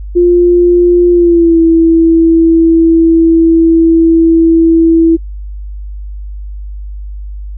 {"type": "tone with pitch glide", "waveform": "sine", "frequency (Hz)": [350.7, 329.1], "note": ["F4", "E4"], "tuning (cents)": [7, -3], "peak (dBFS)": -3, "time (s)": [0.15, 5.17], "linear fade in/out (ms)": 20, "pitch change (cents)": -110, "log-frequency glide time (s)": [1.11, 1.6], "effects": ["noise-tail reverb RT60 0.1 s tail -26 dB re dry", "added 50 Hz sine -20 dBFS peak until 7.57 s"]}